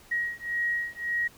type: beating tone pair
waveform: sine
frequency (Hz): 1894 / 1895.8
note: A#6 / A#6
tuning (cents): +27 / +29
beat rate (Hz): 1.8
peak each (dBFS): -30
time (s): 0.11-1.28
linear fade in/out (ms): 10
effects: pink hiss -54 dBFS RMS until 1.37 s